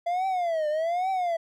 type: tone with vibrato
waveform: triangle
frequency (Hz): 679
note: F5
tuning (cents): -49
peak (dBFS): -22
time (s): 0.06-1.37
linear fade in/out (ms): 10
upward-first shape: triangle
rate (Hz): 1.2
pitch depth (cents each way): 230
effects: none